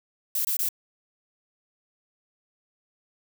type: noise bursts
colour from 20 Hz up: violet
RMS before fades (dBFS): -26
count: 3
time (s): 0.35-0.688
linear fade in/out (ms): 2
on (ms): 98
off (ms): 22
effects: none